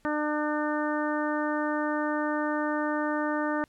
harmonic tone, 300 Hz, D4, 37 cents sharp, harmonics 1 / 2 / 3 / 4 / 5 / 6, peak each -29 / -32 / -34 / -35 / -36 / -37 dBFS, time 0.05-3.64 s, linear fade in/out 0 ms, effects pink hiss -66 dBFS RMS until 3.68 s + low-pass 12000 Hz 12 dB/octave

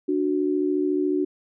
sine tone pair together, 295.1 / 369.1 Hz, D4 / F#4, +8 / -4 cents, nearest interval major third, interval 388 cents, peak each -23 dBFS, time 0.08-1.25 s, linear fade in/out 10 ms, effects none

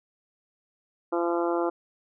harmonic tone, 171.2 Hz, F3, 34 cents flat, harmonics 2 / 3 / 4 / 5 / 6 / 7 / 8, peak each -26 / -30 / -32 / -34 / -36 / -37 / -38 dBFS, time 1.12-1.7 s, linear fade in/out 10 ms, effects none

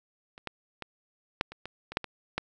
clicks, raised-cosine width 0.3 ms, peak -30 / -18 / -21 / -9 / -27 / -22 / -24 / -9 / -20 / -13 dBFS, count 10, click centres 0.379 / 0.473 / 0.823 / 1.411 / 1.52 / 1.656 / 1.92 / 1.971 / 2.043 / 2.38 s, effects none

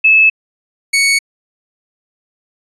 sine / sawtooth tone pair in turn, 2605 / 2224 Hz, E7 / C#7, -21 / +5 cents, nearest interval minor third, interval 274 cents, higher first, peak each -5 / -6 dBFS, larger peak first, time 0.04-0.3 / 0.93-1.19 s, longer neither, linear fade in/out 10 ms, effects resampled to 24000 Hz

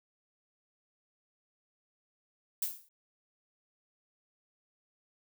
violet noise with exponential decay, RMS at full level -29 dBFS, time 2.62-2.89 s, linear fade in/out 5 ms, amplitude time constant 57 ms, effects none

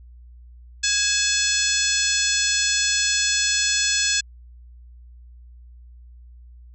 harmonic tone with a mistuned harmonic, 859 Hz, A5, 42 cents flat, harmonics 2 / 3 / 4 / 5 / 6 / 7 / 8 / 9, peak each -27 / -27 / -27 / -27 / -27 / -27 / -27 / -27 dBFS, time 0.83-4.21 s, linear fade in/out 10 ms, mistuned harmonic 2, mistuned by -70 cents, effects added 60 Hz sine -42 dBFS peak until 6.74 s

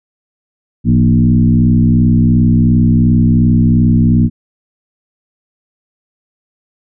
sine tone with frequency modulation, 165.5 Hz, E3, 7 cents sharp, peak -6 dBFS, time 0.84-4.3 s, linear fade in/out 50 ms, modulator 62.8 Hz, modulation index 1.5, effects none

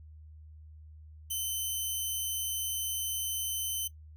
5% pulse tone, 3052 Hz, G7, 47 cents flat, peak -23 dBFS, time 1.3-3.88 s, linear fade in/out 10 ms, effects noise-tail reverb RT60 0.1 s tail -19 dB re dry + added 77 Hz sine -48 dBFS peak until 4.16 s

